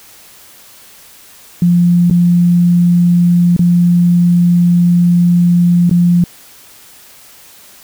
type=tone with dropouts; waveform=sine; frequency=174.61 Hz; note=F3; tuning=in tune; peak=-6 dBFS; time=1.62-6.24 s; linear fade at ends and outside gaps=2 ms; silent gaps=2.1-2.109 / 3.565-3.592 / 5.895-5.911 s; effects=white hiss -40 dBFS RMS until 7.83 s